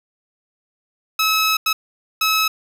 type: tone bursts at uneven times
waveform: 15% pulse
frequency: 1291 Hz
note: E6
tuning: 37 cents flat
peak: -9 dBFS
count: 3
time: 1.19-1.57 / 1.66-1.73 / 2.21-2.48 s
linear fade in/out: 5 ms
effects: none